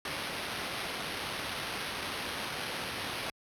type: noise with sample-and-hold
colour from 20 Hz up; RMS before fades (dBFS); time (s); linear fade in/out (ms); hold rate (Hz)
violet; -37; 0.05-3.3; 2; 7350
effects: high-pass 60 Hz 12 dB/octave + low-pass 12000 Hz 12 dB/octave